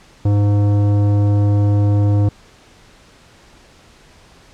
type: tone with tanh clipping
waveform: sine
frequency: 102.4 Hz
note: G#2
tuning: 24 cents flat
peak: -13 dBFS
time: 0.25-2.29 s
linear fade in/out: 5 ms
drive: 14 dB
effects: pink hiss -47 dBFS RMS until 4.53 s + low-pass 7000 Hz 12 dB/octave